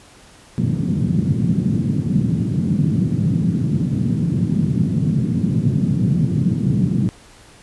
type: band-pass noise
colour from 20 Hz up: white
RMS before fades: -18 dBFS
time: 0.58-7.09 s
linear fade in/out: 0 ms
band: 120 to 200 Hz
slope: 24 dB/octave
effects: pink hiss -46 dBFS RMS until 7.62 s + resampled to 24000 Hz